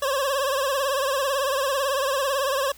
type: tone with vibrato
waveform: 25% pulse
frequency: 546 Hz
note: C#5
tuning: 26 cents flat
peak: -18 dBFS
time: 0.02-2.72 s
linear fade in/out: 5 ms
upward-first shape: triangle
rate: 18 Hz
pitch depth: 110 cents each way
effects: added 60 Hz sine -53 dBFS peak until 2.77 s + white hiss -50 dBFS RMS until 2.77 s